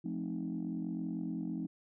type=chord; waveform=sine; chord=F dominant seventh; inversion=none; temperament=equal with one note detuned; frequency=174.61 / 215.6 / 261.6 / 311.1 Hz; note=F3 / A3 / C4 / Eb4; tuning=0 / -35 / 0 / 0 cents; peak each=-39 / -40 / -40 / -40 dBFS; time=0.04-1.67 s; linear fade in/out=10 ms; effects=tanh soft clip ceiling -28 dBFS